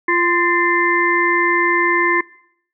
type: harmonic tone with a mistuned harmonic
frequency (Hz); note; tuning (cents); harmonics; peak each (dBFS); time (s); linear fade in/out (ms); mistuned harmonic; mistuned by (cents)
346.6; F4; -13; 1 / 3 / 5 / 6; -19 / -19 / -19 / -19; 0.08-2.21; 5; 5; +46
effects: noise-tail reverb RT60 0.7 s tail -22 dB re dry